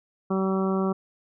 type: harmonic tone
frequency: 191 Hz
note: G3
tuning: 45 cents flat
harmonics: 1 / 2 / 3 / 4 / 5 / 6 / 7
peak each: -24 / -27 / -34 / -36 / -39 / -34 / -38 dBFS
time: 0.3-0.93 s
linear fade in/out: 10 ms
effects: none